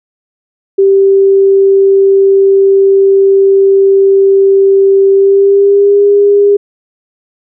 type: tone with pitch glide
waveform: sine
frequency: 390.9 to 405.4 Hz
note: G4 to G#4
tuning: -5 to -42 cents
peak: -3 dBFS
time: 0.78-6.57 s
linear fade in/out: 10 ms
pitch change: +63 cents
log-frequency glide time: 5.12-6.03 s
effects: none